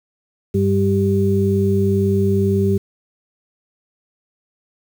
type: harmonic tone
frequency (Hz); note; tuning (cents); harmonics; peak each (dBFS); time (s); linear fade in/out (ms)
98; G2; 0; 1 / 2 / 4; -18 / -18 / -18; 0.54-2.78; 10
effects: 7-bit